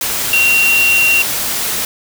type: tone in noise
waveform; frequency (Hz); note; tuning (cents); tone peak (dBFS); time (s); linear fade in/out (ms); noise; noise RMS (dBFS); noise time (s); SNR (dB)
sine; 2750; F7; -27; -9; 0.33-1.22; 2; white; -18; 0.01-1.85; +6
effects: none